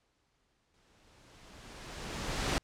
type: noise with exponential growth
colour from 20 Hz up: pink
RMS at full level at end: -30 dBFS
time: 0.74-2.58 s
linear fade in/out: 0 ms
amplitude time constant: 400 ms
effects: pink hiss -75 dBFS RMS until 2.63 s + low-pass 7000 Hz 12 dB/octave